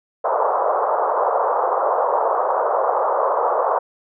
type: band-pass noise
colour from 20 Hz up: pink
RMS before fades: -19 dBFS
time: 0.24-3.79 s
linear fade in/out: 10 ms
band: 470 to 1200 Hz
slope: 48 dB/octave
effects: none